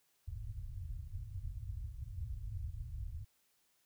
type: low-pass noise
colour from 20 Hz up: white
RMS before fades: -43 dBFS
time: 0.27-3.25 s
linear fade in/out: 10 ms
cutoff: 110 Hz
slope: 48 dB/octave
effects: white hiss -75 dBFS RMS until 3.85 s